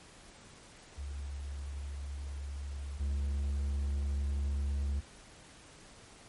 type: tone pair in turn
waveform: sine / triangle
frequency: 70.2 / 70.2 Hz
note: C#2 / C#2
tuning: +22 / +22 cents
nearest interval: unison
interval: 0 cents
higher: neither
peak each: -37 / -28 dBFS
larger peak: second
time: 0.97-2.99 / 2.99-5.01 s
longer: neither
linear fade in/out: 20 ms
effects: pink hiss -55 dBFS RMS until 6.28 s + MP3 48 kbps